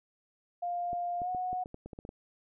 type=tone with pitch glide; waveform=sine; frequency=702 to 732.7 Hz; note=F5 to F#5; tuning=+9 to -17 cents; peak=-31 dBFS; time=0.62-1.64 s; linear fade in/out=10 ms; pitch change=+74 cents; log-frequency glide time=1.2-1.3 s
type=clicks; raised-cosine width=2 ms; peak=-30 dBFS; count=11; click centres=0.931 / 1.218 / 1.348 / 1.53 / 1.659 / 1.744 / 1.86 / 1.932 / 1.989 / 2.051 / 2.091 s
effects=none